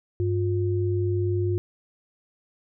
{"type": "tone pair together", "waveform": "sine", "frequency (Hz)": [99.41, 355.1], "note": ["G2", "F4"], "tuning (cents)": [25, 29], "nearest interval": "octave + minor seventh", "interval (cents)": 2204, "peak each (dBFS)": [-23, -26], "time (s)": [0.2, 1.58], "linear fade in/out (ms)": 0, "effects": []}